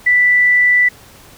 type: tone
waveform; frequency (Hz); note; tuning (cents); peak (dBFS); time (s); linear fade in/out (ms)
sine; 1975.5; B6; 0; -8; 0.06-0.89; 10
effects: pink hiss -42 dBFS RMS until 1.37 s